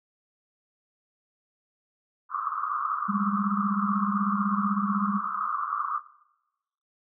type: band-pass noise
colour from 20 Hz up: white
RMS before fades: -30 dBFS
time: 2.29-6.01 s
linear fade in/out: 50 ms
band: 1100 to 1300 Hz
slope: 96 dB/octave
type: tone with tremolo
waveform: sine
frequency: 201.5 Hz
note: G3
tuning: 48 cents sharp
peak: -22 dBFS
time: 3.08-5.2 s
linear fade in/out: 20 ms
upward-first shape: sine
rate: 16 Hz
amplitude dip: 80%
effects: noise-tail reverb RT60 0.9 s tail -18 dB re dry